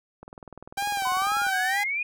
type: click train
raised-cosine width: 1 ms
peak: -28 dBFS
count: 26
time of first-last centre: 0.23-1.468 s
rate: 20.2 Hz
type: tone with vibrato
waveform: sawtooth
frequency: 781 Hz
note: G5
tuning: 7 cents flat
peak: -22 dBFS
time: 0.77-1.84 s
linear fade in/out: 10 ms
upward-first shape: sine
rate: 2.1 Hz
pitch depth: 91 cents each way
type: exponential sweep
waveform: sine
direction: up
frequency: 1001 to 2491 Hz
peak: -25 dBFS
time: 1.05-2.03 s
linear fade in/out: 5 ms
effects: none